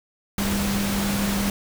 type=tone in noise; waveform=sine; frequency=200 Hz; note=G3; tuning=35 cents sharp; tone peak=-23 dBFS; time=0.38-1.5 s; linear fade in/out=2 ms; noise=pink; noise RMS=-27 dBFS; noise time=0.38-1.5 s; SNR=+1 dB; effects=none